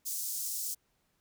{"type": "high-pass noise", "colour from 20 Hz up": "pink", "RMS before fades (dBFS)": -36, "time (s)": [0.05, 0.75], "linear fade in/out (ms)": 20, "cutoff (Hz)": 6000, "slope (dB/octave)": 24, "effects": ["pink hiss -75 dBFS RMS until 1.2 s"]}